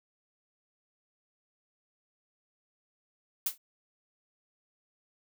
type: noise with exponential decay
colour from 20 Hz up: blue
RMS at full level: -25 dBFS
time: 3.46-3.58 s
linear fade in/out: 5 ms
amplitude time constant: 24 ms
effects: none